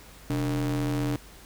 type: ring-modulated tone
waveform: square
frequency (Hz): 82.41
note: E2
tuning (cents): 0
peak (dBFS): -23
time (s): 0.3-1.16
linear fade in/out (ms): 0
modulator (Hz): 210
effects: added 50 Hz sine -50 dBFS peak until 1.45 s + pink hiss -50 dBFS RMS until 1.45 s